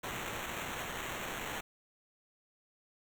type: noise with sample-and-hold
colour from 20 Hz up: blue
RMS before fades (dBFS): -40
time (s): 0.03-1.61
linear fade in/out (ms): 10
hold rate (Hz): 4900
effects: none